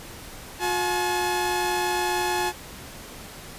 sawtooth tone pair together, 358.9 / 853.6 Hz, F4 / G#5, +47 / +47 cents, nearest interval octave + minor third, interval 1500 cents, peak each -23 / -21 dBFS, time 0.59-2.53 s, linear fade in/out 50 ms, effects pink hiss -41 dBFS RMS until 3.58 s + resampled to 32000 Hz

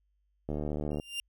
click train, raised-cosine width 2 ms, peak -21 dBFS, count 39, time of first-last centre 0.49-0.999 s, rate 74.7 Hz
40% pulse tone with exponential growth, 2794 Hz, F7, in tune, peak -29 dBFS, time 0.91-1.2 s, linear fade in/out 1 ms, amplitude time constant 62 ms
effects added 50 Hz sine -70 dBFS peak until 1.28 s

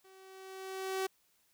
sawtooth tone with level ramp, 381 Hz, G4, 49 cents flat, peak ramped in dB -54 to -27 dBFS, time 0.04-1.07 s, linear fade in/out 10 ms, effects white hiss -72 dBFS RMS until 1.53 s

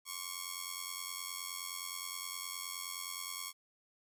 5% pulse ring-modulated tone, 1100 Hz, C#6, 14 cents flat, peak -25 dBFS, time 0.05-3.53 s, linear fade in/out 50 ms, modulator 44.8 Hz, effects none

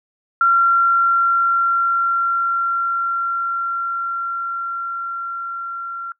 sine tone with level ramp, 1371 Hz, F6, 32 cents flat, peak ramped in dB -10 to -25 dBFS, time 0.41-6.12 s, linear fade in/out 2 ms, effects noise-tail reverb RT60 0.1 s tail -21 dB re dry

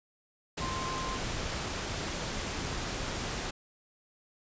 sine tone in noise, 1046.5 Hz, C6, in tune, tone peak -36 dBFS, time 0.61-1.18 s, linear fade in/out 10 ms, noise pink, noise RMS -35 dBFS, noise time 0.57-3.51 s, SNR -4 dB, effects resampled to 16000 Hz

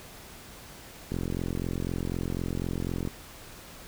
click train, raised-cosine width 3 ms, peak -18 dBFS, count 87, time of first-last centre 1.12-3.075 s, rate 44 Hz, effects pink hiss -47 dBFS RMS until 3.87 s

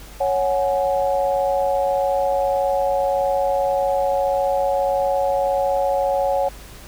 sine chord, C# suspended fourth, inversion none, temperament equal with one note detuned, 554.4 / 740 / 841.7 Hz, C#5 / F#5 / G#5, 0 / 0 / +23 cents, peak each -19 / -22 / -25 dBFS, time 0.2-6.49 s, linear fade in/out 10 ms, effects added 50 Hz sine -40 dBFS peak until 6.87 s + pink hiss -42 dBFS RMS until 6.87 s

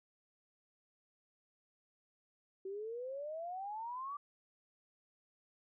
sine exponential sweep, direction up, 376.8 to 1174.7 Hz, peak -40 dBFS, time 2.65-4.17 s, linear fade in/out 5 ms, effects none

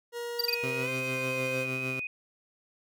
40% pulse tone with pitch glide, 474.9 to 520.9 Hz, A#4 to C5, +32 to -8 cents, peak -33 dBFS, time 0.12-1.67 s, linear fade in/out 50 ms, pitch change +160 cents, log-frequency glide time 0.81-0.89 s
square tone bursts, 4699 Hz, D8, in tune, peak -25 dBFS, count 4, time 0.39-0.546 s, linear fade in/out 5 ms, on 21 ms, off 24 ms
sine tone with vibrato, 2489 Hz, D#7, in tune, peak -32 dBFS, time 0.48-2.07 s, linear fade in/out 2 ms, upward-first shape triangle, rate 3.9 Hz, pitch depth 12 cents each way
15% pulse tone with tremolo, 130 Hz, C3, 11 cents flat, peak -26 dBFS, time 0.63-2 s, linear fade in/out 5 ms, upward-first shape sine, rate 6.6 Hz, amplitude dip 40%
effects none

